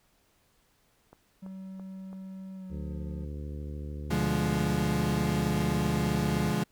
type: click train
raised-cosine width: 1 ms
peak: -36 dBFS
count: 4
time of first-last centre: 1.13-2.13 s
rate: 3 Hz
type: tone with pitch glide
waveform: triangle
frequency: 190 to 177.28 Hz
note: F#3 to F3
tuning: +46 to +26 cents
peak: -37 dBFS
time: 1.42-3.25 s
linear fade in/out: 10 ms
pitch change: -120 cents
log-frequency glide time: 2.55-2.98 s
type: harmonic tone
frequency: 73.42 Hz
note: D2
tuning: in tune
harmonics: 1 / 2 / 3 / 4 / 5 / 6 / 7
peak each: -36 / -42 / -46 / -48 / -50 / -52 / -53 dBFS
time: 2.69-6.54 s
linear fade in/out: 50 ms
type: chord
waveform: 35% pulse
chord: B diminished seventh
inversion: none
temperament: equal with one note detuned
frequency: 123.47 / 146.83 / 174.61 / 209.8 Hz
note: B2 / D3 / F3 / Ab3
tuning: 0 / 0 / 0 / +18 cents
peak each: -34 / -32 / -29 / -29 dBFS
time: 4.1-6.64 s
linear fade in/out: 10 ms
effects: pink hiss -68 dBFS RMS until 6.71 s